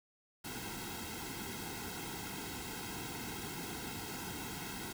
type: noise with comb filter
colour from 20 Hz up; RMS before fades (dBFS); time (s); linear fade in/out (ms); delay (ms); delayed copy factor
pink; -43; 0.44-4.93; 10; 1.7; -0.95
effects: none